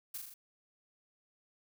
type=noise with echo; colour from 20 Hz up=blue; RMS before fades=-41 dBFS; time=0.14-0.18 s; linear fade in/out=5 ms; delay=40 ms; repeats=4; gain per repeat=-3 dB; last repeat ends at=0.34 s; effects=none